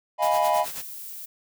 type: chord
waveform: triangle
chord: F half-diminished seventh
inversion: third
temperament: equal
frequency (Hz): 622.3 / 698.5 / 830.6 / 987.8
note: Eb5 / F5 / Ab5 / Cb6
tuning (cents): 0 / 0 / 0 / 0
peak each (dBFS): -23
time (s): 0.18-0.66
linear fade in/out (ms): 50
type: noise with tremolo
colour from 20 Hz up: white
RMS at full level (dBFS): -34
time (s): 0.22-0.82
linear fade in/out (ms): 5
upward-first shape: sine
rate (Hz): 9.3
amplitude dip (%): 75
type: noise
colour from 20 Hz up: violet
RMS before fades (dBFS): -38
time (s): 0.65-1.26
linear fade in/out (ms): 10
effects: none